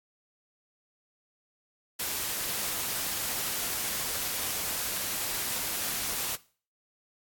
white noise, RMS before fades -32 dBFS, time 1.99-6.36 s, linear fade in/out 10 ms, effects noise-tail reverb RT60 0.4 s tail -19 dB re dry + AAC 64 kbps

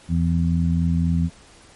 harmonic tone, 84 Hz, E2, 33 cents sharp, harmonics 1 / 2 / 3, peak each -21 / -19 / -27 dBFS, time 0.08-1.3 s, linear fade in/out 50 ms, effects pink hiss -49 dBFS RMS until 1.75 s + MP3 48 kbps

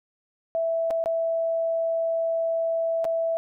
sine tone with dropouts, 659.3 Hz, E5, in tune, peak -22 dBFS, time 0.55-3.37 s, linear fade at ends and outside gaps 0 ms, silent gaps 0.905-0.909 / 1.04-1.059 / 3.044-3.051 s, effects none

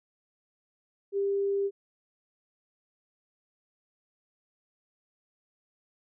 sine tone, 397.6 Hz, G4, 25 cents sharp, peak -25 dBFS, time 1.12-1.71 s, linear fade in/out 50 ms, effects none

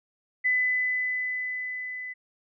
sine tone with level ramp, 2005 Hz, B6, 26 cents sharp, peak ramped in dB -20 to -34 dBFS, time 0.44-2.14 s, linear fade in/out 20 ms, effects none

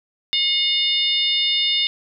harmonic tone, 720 Hz, F#5, 47 cents flat, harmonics 3 / 4 / 5 / 6 / 7, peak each -27 / -22 / -19 / -29 / -31 dBFS, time 0.33-1.87 s, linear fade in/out 0 ms, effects none

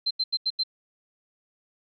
sine tone bursts, 4115 Hz, C8, 30 cents flat, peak -22 dBFS, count 5, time 0.06-0.636 s, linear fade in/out 10 ms, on 48 ms, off 84 ms, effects none

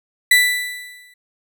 35% pulse tone with exponential decay, 1980 Hz, B6, 4 cents sharp, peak -6 dBFS, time 0.31-1.14 s, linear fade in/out 5 ms, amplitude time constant 180 ms, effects none

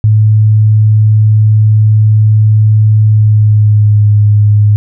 sine tone with pitch glide, 107.5 to 104.5 Hz, A2 to G#2, -40 to +11 cents, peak -3 dBFS, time 0.04-4.76 s, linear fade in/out 0 ms, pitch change -49 cents, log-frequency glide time 3.05-4.1 s, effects none

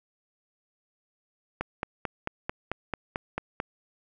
click train, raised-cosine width 0.5 ms, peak -14 dBFS, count 10, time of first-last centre 1.61-3.601 s, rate 4.52 Hz, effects none

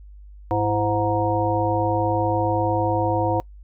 harmonic tone with a mistuned harmonic, 103.83 Hz, G#2, in tune, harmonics 1 / 3 / 5 / 7 / 9, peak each -25 / -25 / -25 / -25 / -25 dBFS, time 0.51-3.4 s, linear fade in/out 0 ms, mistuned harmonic 3, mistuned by +110 cents, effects noise-tail reverb RT60 0.1 s tail -24 dB re dry + added 50 Hz sine -40 dBFS peak until 3.63 s

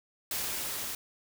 white noise with level ramp, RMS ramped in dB -33 to -37 dBFS, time 0.31-0.95 s, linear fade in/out 2 ms, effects none

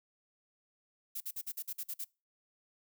violet noise bursts, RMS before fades -39 dBFS, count 9, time 1.15-2.046 s, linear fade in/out 10 ms, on 56 ms, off 49 ms, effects noise-tail reverb RT60 0.3 s tail -25 dB re dry

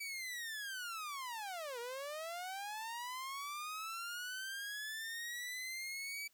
sawtooth linear two-way sweep, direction down then up, 2303 to 463.9 to 2303 Hz, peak -38 dBFS, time 0-6.28 s, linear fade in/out 10 ms, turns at 1.79 s, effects white hiss -73 dBFS RMS until 6.33 s

